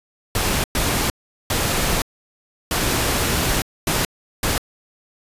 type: noise bursts at uneven times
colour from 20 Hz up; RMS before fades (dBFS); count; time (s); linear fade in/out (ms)
pink; -20; 6; 0.35-0.64 / 0.75-1.1 / 1.5-2.02 / 2.71-3.62 / 3.87-4.05 / 4.43-4.58; 2
effects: resampled to 32000 Hz